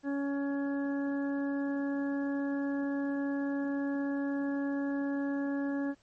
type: harmonic tone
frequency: 280.2 Hz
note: C#4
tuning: 19 cents sharp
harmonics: 1 / 2 / 3 / 4 / 5 / 6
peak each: -30 / -40 / -47 / -51 / -53 / -44 dBFS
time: 0.03-5.95 s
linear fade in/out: 50 ms
effects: pink hiss -68 dBFS RMS until 6.02 s + MP3 32 kbps